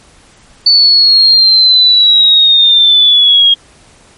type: linear sweep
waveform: sine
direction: down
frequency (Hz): 4501 to 3255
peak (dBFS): -3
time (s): 0.66-3.54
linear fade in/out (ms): 5
effects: pink hiss -43 dBFS RMS until 4.17 s + MP3 48 kbps